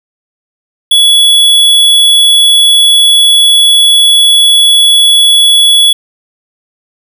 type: tone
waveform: square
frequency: 3388 Hz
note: G#7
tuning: 34 cents sharp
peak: -3 dBFS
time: 0.91-5.93 s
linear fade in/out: 5 ms
effects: none